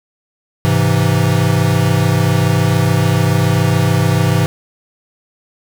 square chord, Ab augmented, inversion none, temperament equal, 103.83 / 130.81 / 164.81 Hz, Ab2 / C3 / E3, 0 / 0 / 0 cents, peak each -16 dBFS, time 0.65-4.46 s, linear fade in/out 0 ms, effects none

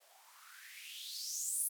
violet noise with band-pass filter sweep, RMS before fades -43 dBFS, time 0-1.69 s, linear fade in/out 20 ms, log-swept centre 570 to 11000 Hz, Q 6.2, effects none

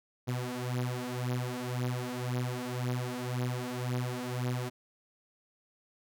sawtooth beating tone pair, 123.47 / 125.37 Hz, B2 / B2, 0 / +26 cents, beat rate 1.9 Hz, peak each -31 dBFS, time 0.27-4.7 s, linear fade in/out 20 ms, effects none

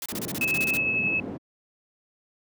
white noise bursts, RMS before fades -33 dBFS, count 12, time 0.02-0.773 s, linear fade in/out 2 ms, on 38 ms, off 27 ms
white low-pass noise, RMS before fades -32 dBFS, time 0.11-1.38 s, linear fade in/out 20 ms, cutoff 270 Hz, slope 12 dB/octave
sine tone with tremolo, 2590 Hz, E7, 31 cents flat, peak -21 dBFS, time 0.41-1.2 s, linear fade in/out 2 ms, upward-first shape triangle, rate 11 Hz, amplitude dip 35%
effects high-pass 150 Hz 12 dB/octave

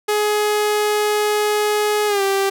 sawtooth tone with pitch glide, 420 to 391.9 Hz, G#4 to G4, +19 to 0 cents, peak -12 dBFS, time 0.08-2.5 s, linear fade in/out 10 ms, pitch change -119 cents, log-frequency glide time 2.07-2.22 s, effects none

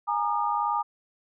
sine chord, Ab suspended second, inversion none, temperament equal with one note detuned, 830.6 / 932.3 / 1216.8 Hz, Ab5 / Bb5 / Eb6, 0 / 0 / -39 cents, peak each -28 dBFS, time 0.07-0.83 s, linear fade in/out 20 ms, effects none

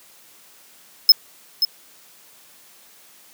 square tone with echo, 5170 Hz, E8, 34 cents flat, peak -6 dBFS, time 1.09-1.12 s, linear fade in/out 2 ms, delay 530 ms, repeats 1, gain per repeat -9 dB, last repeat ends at 1.65 s, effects white hiss -50 dBFS RMS until 3.33 s + high-pass 150 Hz 12 dB/octave

